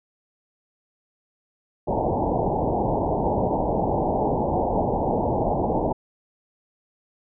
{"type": "low-pass noise", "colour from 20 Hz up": "white", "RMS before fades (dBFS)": -23, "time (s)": [1.87, 5.93], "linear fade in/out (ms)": 10, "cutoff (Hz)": 920, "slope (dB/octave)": 96, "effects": []}